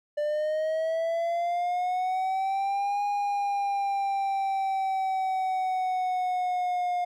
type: linear two-way sweep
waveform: triangle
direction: up then down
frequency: 590 to 818 to 711 Hz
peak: -23 dBFS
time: 0.17-7.05 s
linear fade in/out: 10 ms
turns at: 3.03 s
effects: none